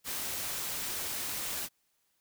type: noise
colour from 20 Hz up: white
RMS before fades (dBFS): -36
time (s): 0.04-1.69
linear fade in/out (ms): 50
effects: white hiss -75 dBFS RMS until 2.2 s